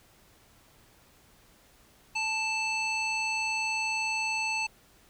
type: harmonic tone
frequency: 880 Hz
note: A5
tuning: in tune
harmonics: 1 / 3 / 5 / 7 / 9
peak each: -34 / -29 / -38 / -43 / -45 dBFS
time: 2.15-4.67 s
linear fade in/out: 10 ms
effects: pink hiss -60 dBFS RMS until 5.09 s